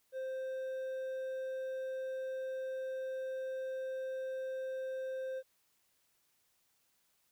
triangle tone with hard clipping, 523.3 Hz, C5, in tune, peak -38 dBFS, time 0.12-5.43 s, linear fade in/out 50 ms, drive 7 dB, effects white hiss -75 dBFS RMS until 7.31 s

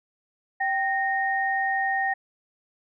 sine tone pair together, 778.2 / 1851 Hz, G5 / A#6, -13 / -13 cents, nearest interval octave + minor third, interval 1500 cents, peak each -25 dBFS, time 0.6-2.14 s, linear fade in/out 10 ms, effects none

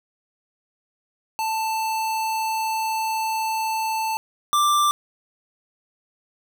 square tone pair in turn, 884 / 1180 Hz, A5 / D6, +8 / +8 cents, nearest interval perfect fourth, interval 500 cents, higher second, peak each -23 / -17 dBFS, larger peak second, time 1.39-4.17 / 4.53-4.91 s, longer first, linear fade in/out 0 ms, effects none

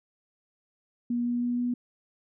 sine tone with pitch steps, 240 / 241.4 / 242.8 / 244.2 Hz, B3 / B3 / B3 / B3, -49 / -39 / -29 / -19 cents, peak -25 dBFS, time 1.1-1.74 s, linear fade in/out 5 ms, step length 160 ms, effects none

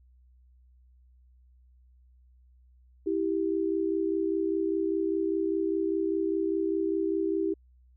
sine tone pair together, 326.6 / 391.6 Hz, E4 / G4, -16 / -2 cents, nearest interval minor third, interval 314 cents, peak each -28 dBFS, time 3.06-7.54 s, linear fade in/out 10 ms, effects added 62 Hz sine -56 dBFS peak until 7.96 s

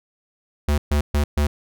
square tone bursts, 73.42 Hz, D2, in tune, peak -17 dBFS, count 4, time 0.68-1.47 s, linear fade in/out 5 ms, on 100 ms, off 130 ms, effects none

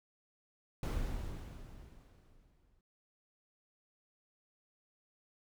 brown noise with exponential decay, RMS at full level -33 dBFS, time 0.83-2.81 s, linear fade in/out 2 ms, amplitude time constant 430 ms, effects none

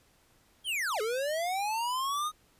square linear two-way sweep, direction down then up, 3302 to 415.3 to 1256 Hz, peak -30 dBFS, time 0.64-2.32 s, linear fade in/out 50 ms, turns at 1.01 s, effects pink hiss -65 dBFS RMS until 2.59 s + resampled to 32000 Hz

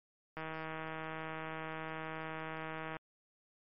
click train, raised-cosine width 0.5 ms, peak -27 dBFS, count 414, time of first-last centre 0.37-2.967 s, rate 159 Hz, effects MP3 32 kbps

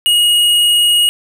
square tone, 2883 Hz, F#7, 46 cents flat, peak -9 dBFS, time 0.06-1.09 s, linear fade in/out 0 ms, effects none

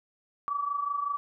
sine tone pair together, 1144 / 1169.4 Hz, D6 / D6, -46 / -8 cents, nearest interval unison, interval 38 cents, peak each -29 / -34 dBFS, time 0.48-1.17 s, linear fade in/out 0 ms, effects none

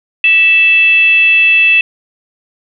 sine tone with frequency modulation, 2644 Hz, E7, 5 cents sharp, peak -5 dBFS, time 0.24-1.81 s, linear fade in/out 2 ms, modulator 694 Hz, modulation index 0.3, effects none

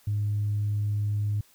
sine tone, 103.83 Hz, G#2, in tune, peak -23 dBFS, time 0.07-1.41 s, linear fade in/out 5 ms, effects tanh soft clip ceiling -20 dBFS + white hiss -60 dBFS RMS until 1.54 s

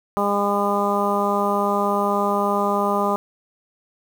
harmonic tone, 202.6 Hz, G#3, 43 cents flat, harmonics 1 / 2 / 3 / 4 / 5 / 6, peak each -25 / -25 / -25 / -25 / -25 / -25 dBFS, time 0.17-3.16 s, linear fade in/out 0 ms, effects 7-bit

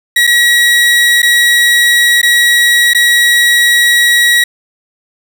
30% pulse tone with dropouts, 1914 Hz, A#6, 45 cents sharp, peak -3 dBFS, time 0.16-4.44 s, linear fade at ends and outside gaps 5 ms, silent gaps 0.269-0.273 / 1.22-1.228 / 2.216-2.229 / 2.935-2.947 s, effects none

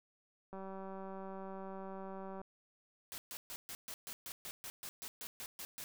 click train, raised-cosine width 1 ms, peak -34 dBFS, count 363, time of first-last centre 0.53-2.415 s, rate 192 Hz
white noise bursts, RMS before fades -46 dBFS, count 15, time 3.12-5.84 s, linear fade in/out 0 ms, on 60 ms, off 130 ms
effects none

